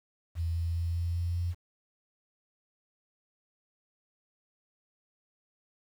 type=tone with pitch steps; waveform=sine; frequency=83.4 / 84.13 / 84.86 / 85.6 / 86.34 / 87.09 Hz; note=E2 / E2 / F2 / F2 / F2 / F2; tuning=+21 / +36 / -49 / -34 / -19 / -4 cents; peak=-28 dBFS; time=0.35-1.55 s; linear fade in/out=50 ms; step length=200 ms; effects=9-bit